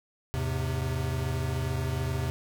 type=chord; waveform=square; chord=E augmented; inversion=none; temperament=equal with one note detuned; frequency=81.23 / 103.83 / 130.81 Hz; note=E2 / G#2 / B#2; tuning=-25 / 0 / 0 cents; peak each=-33 / -37 / -31 dBFS; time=0.34-2.3 s; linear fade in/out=0 ms; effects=none